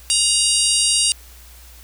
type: harmonic tone with a mistuned harmonic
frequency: 944 Hz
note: A#5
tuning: 22 cents sharp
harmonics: 3 / 4 / 5 / 6 / 7 / 8 / 9 / 10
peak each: -22 / -25 / -21 / -26 / -27 / -26 / -21 / -21 dBFS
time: 0.1-1.12 s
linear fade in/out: 0 ms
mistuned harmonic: 10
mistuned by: +32 cents
effects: added 60 Hz sine -42 dBFS peak until 1.83 s + white hiss -46 dBFS RMS until 1.83 s